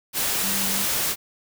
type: tone in noise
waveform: sine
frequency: 196.3 Hz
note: G3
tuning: 3 cents sharp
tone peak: -32 dBFS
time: 0.4-0.87 s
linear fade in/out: 50 ms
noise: white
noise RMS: -24 dBFS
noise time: 0.13-1.16 s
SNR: -11 dB
effects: none